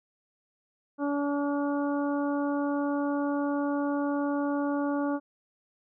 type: harmonic tone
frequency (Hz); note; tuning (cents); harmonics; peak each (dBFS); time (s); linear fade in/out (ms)
286.2; D4; -45; 1 / 2 / 3 / 4 / 5; -27 / -33 / -37 / -39 / -41; 0.98-5.2; 50
effects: none